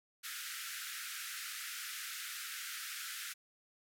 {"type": "band-pass noise", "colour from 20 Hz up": "pink", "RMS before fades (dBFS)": -44, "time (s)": [0.23, 3.34], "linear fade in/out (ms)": 20, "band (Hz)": [1300, 16000], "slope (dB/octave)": 96, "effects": []}